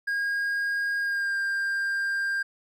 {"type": "tone with pitch glide", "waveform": "triangle", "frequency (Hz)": [1629, 1594.6], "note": ["G#6", "G6"], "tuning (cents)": [-34, 29], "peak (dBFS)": -23, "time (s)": [0.07, 2.43], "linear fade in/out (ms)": 10, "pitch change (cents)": -37, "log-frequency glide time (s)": [0.99, 1.37], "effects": []}